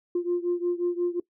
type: beating tone pair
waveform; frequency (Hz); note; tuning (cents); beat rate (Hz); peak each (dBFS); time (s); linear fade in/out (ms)
sine; 349.2 / 354.8; F4 / F4; 0 / +27; 5.6; -25 / -27; 0.15-1.2; 5
effects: noise-tail reverb RT60 0.1 s tail -21 dB re dry + tanh soft clip ceiling -18 dBFS